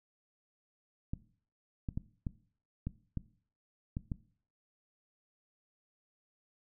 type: clicks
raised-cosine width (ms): 5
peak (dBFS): -23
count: 8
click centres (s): 1.135 / 1.888 / 1.975 / 2.268 / 2.87 / 3.173 / 3.969 / 4.118
effects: noise-tail reverb RT60 0.5 s tail -18 dB re dry